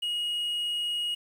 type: tone with quantisation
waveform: triangle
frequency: 2886 Hz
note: F#7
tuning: 44 cents flat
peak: -26 dBFS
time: 0.02-1.15 s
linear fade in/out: 10 ms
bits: 9
effects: none